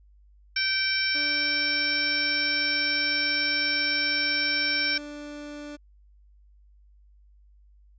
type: harmonic tone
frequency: 774 Hz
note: G5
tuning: 22 cents flat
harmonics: 2 / 3 / 4 / 5 / 6 / 7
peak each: -29 / -28 / -38 / -36 / -37 / -27 dBFS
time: 0.56-4.98 s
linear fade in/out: 5 ms
type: tone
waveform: 30% pulse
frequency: 293.7 Hz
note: D4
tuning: in tune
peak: -34 dBFS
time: 1.14-5.77 s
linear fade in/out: 20 ms
effects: added 50 Hz sine -53 dBFS peak until 7.98 s + resampled to 16000 Hz